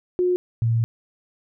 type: tone pair in turn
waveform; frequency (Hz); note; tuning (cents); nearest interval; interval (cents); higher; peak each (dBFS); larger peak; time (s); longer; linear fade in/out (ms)
sine; 360.5 / 115; F#4 / A#2; -45 / -23; octave + minor sixth; 1978; first; -17; neither; 0.19-0.36 / 0.62-0.84; second; 0
effects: none